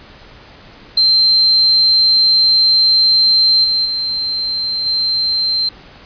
sine tone with level steps, 4130 Hz, C8, 23 cents flat, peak -8 / -12 / -16 / -13 dBFS, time 0.97-5.69 s, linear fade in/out 5 ms, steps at 3.64 / 3.85 / 4.86 s, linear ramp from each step 5 ms, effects pink hiss -40 dBFS RMS until 6.05 s + resampled to 11025 Hz

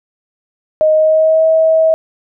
sine tone with pitch glide, 622.3 to 642 Hz, D#5 to E5, 0 to -46 cents, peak -7 dBFS, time 0.81-1.94 s, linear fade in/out 0 ms, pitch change +54 cents, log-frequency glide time 0.93-1.45 s, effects none

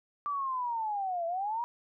sine linear two-way sweep, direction down then up, 1174.7 to 661 to 967 Hz, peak -30 dBFS, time 0.26-1.64 s, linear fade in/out 0 ms, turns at 1.26 s, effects none

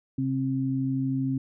sine tone pair together, 133.36 / 266.2 Hz, C3 / C4, +33 / +30 cents, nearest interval octave, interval 1197 cents, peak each -28 / -26 dBFS, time 0.18-1.38 s, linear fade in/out 5 ms, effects none

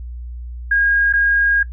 sine tone with dropouts, 1630 Hz, G#6, 33 cents flat, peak -12 dBFS, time 0.71-1.63 s, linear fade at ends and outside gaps 5 ms, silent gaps 1.127-1.135 s, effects noise-tail reverb RT60 0.1 s tail -17 dB re dry + added 60 Hz sine -27 dBFS peak until 1.72 s

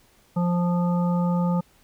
harmonic tone, 175.4 Hz, F3, 8 cents sharp, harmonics 1 / 3 / 5 / 7, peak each -20 / -31 / -32 / -36 dBFS, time 0.36-1.61 s, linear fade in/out 10 ms, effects pink hiss -59 dBFS RMS until 1.83 s

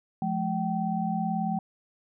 sine tone cluster, 175.3 / 213.7 / 769 Hz, F3 / G#3 / G5, +7 / +50 / -33 cents, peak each -30 dBFS, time 0.22-1.59 s, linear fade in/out 2 ms, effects none

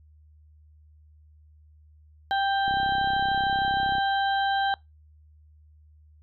harmonic tone, 787 Hz, G5, 7 cents sharp, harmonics 1 / 2 / 4 / 5, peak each -23 / -29 / -35 / -37 dBFS, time 2.31-4.74 s, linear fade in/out 0 ms
click train, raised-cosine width 3 ms, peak -25 dBFS, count 44, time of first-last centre 2.68-3.983 s, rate 33 Hz
effects noise-tail reverb RT60 0.2 s tail -24 dB re dry + added 76 Hz sine -52 dBFS peak until 6.22 s

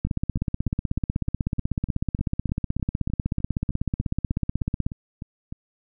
two click trains, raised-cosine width 5 ms, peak -21 / -11 dBFS, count 19 / 79, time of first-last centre 0.07-5.525 / 0.05-4.865 s, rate 3.3 / 16.2 Hz, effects none

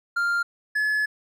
triangle tone pair in turn, 1396.9 / 1710.6 Hz, F6 / A6, 0 / -49 cents, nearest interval major third, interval 351 cents, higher second, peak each -19 dBFS, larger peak neither, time 0.16-0.43 / 0.75-1.06 s, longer second, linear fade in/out 10 ms, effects none

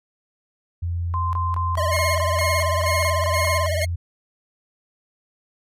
sine tone, 86 Hz, F2, 26 cents flat, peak -22 dBFS, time 0.82-3.96 s, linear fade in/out 10 ms
sine tone bursts, 1041 Hz, C6, 9 cents flat, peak -23 dBFS, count 12, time 1.14-3.662 s, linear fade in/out 0 ms, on 190 ms, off 22 ms
square tone with vibrato, 619 Hz, D#5, 9 cents flat, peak -24 dBFS, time 1.77-3.85 s, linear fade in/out 5 ms, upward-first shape triangle, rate 18 Hz, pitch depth 120 cents each way
sawtooth tone with tremolo, 2149 Hz, C7, 46 cents sharp, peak -20 dBFS, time 1.91-3.86 s, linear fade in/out 20 ms, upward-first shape square, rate 2.1 Hz, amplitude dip 70%
effects resampled to 32000 Hz

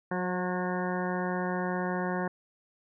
harmonic tone with a mistuned harmonic, 181.5 Hz, F#3, 33 cents flat, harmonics 1 / 2 / 3 / 4 / 5 / 6 / 8 / 9 / 10, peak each -32 / -35 / -37 / -38 / -39 / -40 / -41 / -42 / -42 dBFS, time 0.11-2.28 s, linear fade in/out 5 ms, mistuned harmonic 3, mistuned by -16 cents, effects none

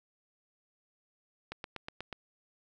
click train, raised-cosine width 0.3 ms, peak -23 dBFS, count 6, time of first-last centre 1.52-2.128 s, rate 8.23 Hz, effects none

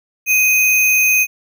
sine tone with sample-and-hold, 2502 Hz, D#7, 9 cents sharp, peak -10 dBFS, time 0.26-1.27 s, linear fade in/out 50 ms, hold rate 8820 Hz, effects none

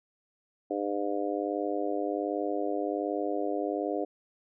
harmonic tone, 101.3 Hz, G#2, 43 cents flat, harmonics 3 / 4 / 5 / 6 / 7, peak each -33 / -34 / -35 / -36 / -36 dBFS, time 0.7-4.05 s, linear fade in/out 10 ms, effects none

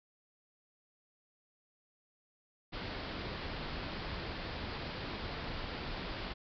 pink low-pass noise, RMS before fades -41 dBFS, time 2.72-6.34 s, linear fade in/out 20 ms, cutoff 5000 Hz, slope 96 dB/octave, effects none

